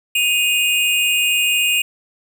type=tone pair together; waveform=square; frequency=2497 / 2821 Hz; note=D#7 / F7; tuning=+6 / +17 cents; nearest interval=major second; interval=211 cents; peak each=-18 dBFS; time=0.15-1.82 s; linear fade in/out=5 ms; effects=none